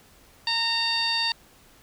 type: tone with low-pass filter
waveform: 15% pulse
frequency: 919 Hz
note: A#5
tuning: 25 cents flat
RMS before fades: -25 dBFS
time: 0.47-1.32 s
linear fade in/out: 2 ms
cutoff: 4600 Hz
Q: 6.6
effects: pink hiss -55 dBFS RMS until 1.82 s